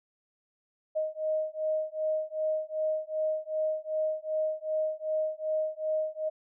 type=beating tone pair; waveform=sine; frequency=622.3 / 624.9 Hz; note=D#5 / D#5; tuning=0 / +7 cents; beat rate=2.6 Hz; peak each=-31 dBFS; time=0.95-6.3 s; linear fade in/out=20 ms; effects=none